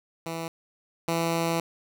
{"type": "tone pair in turn", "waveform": "10% pulse", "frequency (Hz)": [164.81, 166.53], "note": ["E3", "E3"], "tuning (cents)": [0, 18], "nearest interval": "unison", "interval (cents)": 18, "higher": "second", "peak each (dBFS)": [-23, -16], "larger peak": "second", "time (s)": [[0.26, 0.48], [1.08, 1.6]], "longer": "second", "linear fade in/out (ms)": 2, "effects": []}